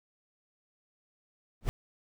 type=noise with exponential growth; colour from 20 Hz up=brown; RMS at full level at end=-23 dBFS; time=1.61-1.69 s; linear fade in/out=0 ms; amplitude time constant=16 ms; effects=none